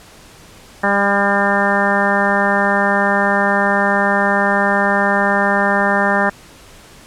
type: harmonic tone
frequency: 200 Hz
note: G3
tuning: 35 cents sharp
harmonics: 1 / 2 / 3 / 4 / 5 / 6 / 7 / 8 / 9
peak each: -20 / -24 / -20 / -20 / -22 / -24 / -24 / -21 / -19 dBFS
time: 0.83-6.3 s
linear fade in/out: 10 ms
effects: pink hiss -42 dBFS RMS until 7.06 s + low-pass 11000 Hz 12 dB/octave